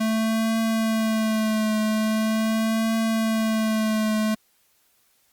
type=tone with vibrato; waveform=square; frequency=220 Hz; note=A3; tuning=in tune; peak=-21 dBFS; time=0-4.35 s; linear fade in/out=10 ms; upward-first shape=triangle; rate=0.42 Hz; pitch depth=35 cents each way; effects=white hiss -64 dBFS RMS until 5.32 s + Opus 48 kbps